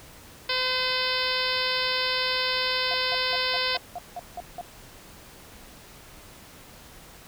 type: harmonic tone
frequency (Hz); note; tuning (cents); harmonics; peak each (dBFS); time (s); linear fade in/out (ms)
511; C5; -41; 1 / 2 / 3 / 4 / 5 / 6 / 7 / 8 / 9 / 10; -33 / -33 / -33 / -33 / -33 / -33 / -33 / -33 / -33 / -33; 0.49-3.77; 5
type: tone bursts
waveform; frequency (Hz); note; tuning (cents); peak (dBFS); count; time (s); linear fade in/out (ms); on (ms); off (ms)
sine; 707; F5; +21; -31; 9; 2.91-4.611; 0; 29; 180
effects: pink hiss -48 dBFS RMS until 7.27 s